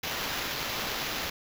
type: noise with sample-and-hold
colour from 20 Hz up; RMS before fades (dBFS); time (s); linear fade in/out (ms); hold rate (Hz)
white; -33; 0.03-1.3; 5; 8820
effects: none